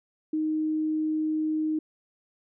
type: tone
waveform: sine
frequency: 311.1 Hz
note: D#4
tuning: in tune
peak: -24 dBFS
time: 0.33-1.79 s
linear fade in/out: 5 ms
effects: none